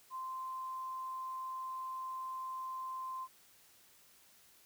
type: tone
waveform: sine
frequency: 1041 Hz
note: C6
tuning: 9 cents flat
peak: -39 dBFS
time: 0.1-3.28 s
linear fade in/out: 50 ms
effects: white hiss -64 dBFS RMS until 4.65 s